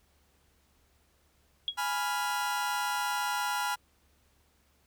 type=tone with exponential decay; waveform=sine; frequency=3313 Hz; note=G#7; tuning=5 cents flat; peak=-24 dBFS; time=1.68-1.77 s; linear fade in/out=1 ms; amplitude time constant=18 ms
type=chord; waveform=40% pulse; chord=F diminished; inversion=first; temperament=equal; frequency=830.6 / 987.8 / 1396.9 Hz; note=Ab5 / Cb6 / F6; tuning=0 / 0 / 0 cents; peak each=-33 dBFS; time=1.77-3.76 s; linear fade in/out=20 ms
effects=added 71 Hz sine -69 dBFS peak until 4.86 s + pink hiss -69 dBFS RMS until 4.86 s